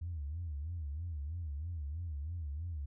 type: tone with vibrato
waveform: sine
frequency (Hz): 78.5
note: D#2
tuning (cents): +16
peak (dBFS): -36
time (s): 0.01-2.86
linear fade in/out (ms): 10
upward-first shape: sine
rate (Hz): 3.1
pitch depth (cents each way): 190
effects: tanh soft clip ceiling -32 dBFS